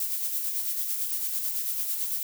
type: noise with tremolo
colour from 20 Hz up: violet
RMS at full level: -28 dBFS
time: 0-2.23 s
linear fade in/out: 2 ms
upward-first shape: sine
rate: 9 Hz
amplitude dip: 40%
effects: none